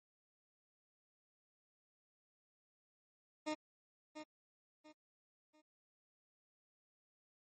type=tone with echo; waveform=20% pulse; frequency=306.7 Hz; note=D#4; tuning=25 cents flat; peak=-32 dBFS; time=3.46-3.55 s; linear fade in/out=20 ms; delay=690 ms; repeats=3; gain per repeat=-10 dB; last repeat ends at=5.62 s; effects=low-pass 12000 Hz 12 dB/octave + MP3 32 kbps